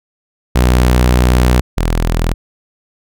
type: tone pair in turn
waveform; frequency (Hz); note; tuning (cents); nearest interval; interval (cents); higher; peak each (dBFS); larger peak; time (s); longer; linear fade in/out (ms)
sawtooth; 61.74 / 41.21; B1 / E1; 0 / 0; perfect fifth; 700; first; -4 / -8; first; 0.55-1.61 / 1.77-2.34; first; 10
effects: none